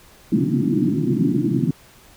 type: band-pass noise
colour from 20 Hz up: white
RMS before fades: -19 dBFS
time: 0.32-1.71 s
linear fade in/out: 5 ms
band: 120 to 340 Hz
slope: 96 dB/octave
effects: pink hiss -49 dBFS RMS until 2.16 s